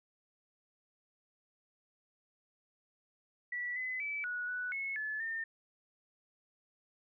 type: tone with pitch steps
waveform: sine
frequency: 1953 / 2022 / 2305 / 1463 / 1482 / 2188 / 1726 / 1812 Hz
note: B6 / B6 / D7 / F#6 / F#6 / C#7 / A6 / A#6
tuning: -20 / +40 / -33 / -20 / +2 / -23 / -34 / -50 cents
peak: -35 dBFS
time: 3.52-5.44 s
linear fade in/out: 5 ms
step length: 240 ms
effects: none